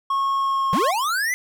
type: tone with pitch glide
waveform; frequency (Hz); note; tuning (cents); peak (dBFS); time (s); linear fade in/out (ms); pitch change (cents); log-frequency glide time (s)
triangle; 1093 to 1078; C#6 to C#6; -25 to -49; -17; 0.1-0.91; 5; -24; 0.35-0.79
type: linear sweep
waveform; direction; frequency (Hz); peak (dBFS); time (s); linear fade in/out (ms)
square; up; 146.83 to 2062; -21; 0.73-1.34; 0
effects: none